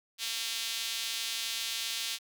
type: tone with high-pass filter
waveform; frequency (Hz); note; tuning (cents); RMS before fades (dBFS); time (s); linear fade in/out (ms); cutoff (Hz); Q
sawtooth; 227.6; A#3; -41; -35; 0.18-2.19; 50; 3500; 1.7
effects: none